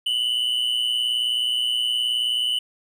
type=tone pair together; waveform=triangle; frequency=2892 / 3011 Hz; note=F#7 / F#7; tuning=-40 / +30 cents; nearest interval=minor second; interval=70 cents; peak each=-25 / -20 dBFS; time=0.06-2.59 s; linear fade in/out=5 ms; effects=none